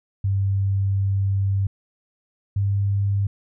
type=tone pair in turn; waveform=sine; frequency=98 / 99.77 Hz; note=G2 / G2; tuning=0 / +31 cents; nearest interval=unison; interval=31 cents; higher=second; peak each=-18 dBFS; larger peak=neither; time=0.24-1.67 / 2.56-3.27 s; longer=first; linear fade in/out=5 ms; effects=none